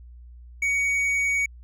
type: tone with tanh clipping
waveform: sine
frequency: 2245 Hz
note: C#7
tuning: 21 cents sharp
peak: -22 dBFS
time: 0.62-1.46 s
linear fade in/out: 5 ms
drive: 7 dB
effects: added 60 Hz sine -42 dBFS peak until 1.63 s